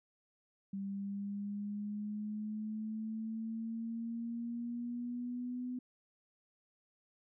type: exponential sweep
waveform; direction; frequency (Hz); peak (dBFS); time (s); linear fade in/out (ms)
sine; up; 196 to 250.8; -37; 0.73-5.79; 5
effects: none